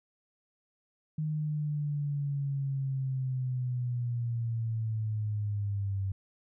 sine linear sweep, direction down, 155 to 96.1 Hz, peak -29 dBFS, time 1.18-6.12 s, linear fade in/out 5 ms, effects none

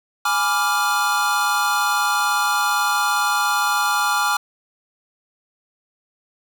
square chord, G# diminished seventh, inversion none, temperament equal, 830.6 / 987.8 / 1174.7 / 1396.9 Hz, G#5 / B5 / D6 / F6, 0 / 0 / 0 / 0 cents, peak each -24 / -28 / -23 / -22 dBFS, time 0.25-4.37 s, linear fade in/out 5 ms, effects none

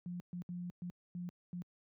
sine tone bursts at uneven times, 176.7 Hz, F3, 21 cents sharp, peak -39 dBFS, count 6, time 0.06-0.2 / 0.33-0.42 / 0.49-0.7 / 0.82-0.9 / 1.15-1.29 / 1.53-1.62 s, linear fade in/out 0 ms, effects high-pass 100 Hz 12 dB/octave

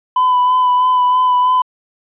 triangle tone with vibrato, 1002 Hz, B5, 25 cents sharp, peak -7 dBFS, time 0.16-1.62 s, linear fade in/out 5 ms, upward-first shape sine, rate 3.1 Hz, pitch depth 20 cents each way, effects tanh soft clip ceiling -4 dBFS + resampled to 8000 Hz

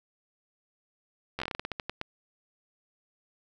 slowing click train, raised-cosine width 0.3 ms, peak -17 dBFS, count 14, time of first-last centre 1.39-2.014 s, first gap 12 ms, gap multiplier 1.21, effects none

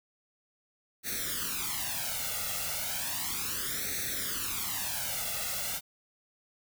white noise with flanger, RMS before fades -34 dBFS, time 1.03-5.81 s, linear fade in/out 50 ms, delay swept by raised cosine 0.49 to 1.49 ms, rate 0.34 Hz, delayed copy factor +0.9, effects none

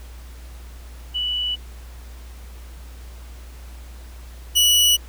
sine / sawtooth tone pair in turn, 2960 / 2941 Hz, F#7 / F#7, 0 / -11 cents, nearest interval unison, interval 11 cents, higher first, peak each -21 / -10 dBFS, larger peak second, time 1.14-1.56 / 4.55-4.97 s, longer neither, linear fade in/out 20 ms, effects added 60 Hz sine -36 dBFS peak until 5.08 s + pink hiss -48 dBFS RMS until 5.08 s

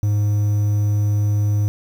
triangle tone with quantisation, 103.83 Hz, G#2, in tune, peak -13 dBFS, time 0.03-1.68 s, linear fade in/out 0 ms, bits 7, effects none

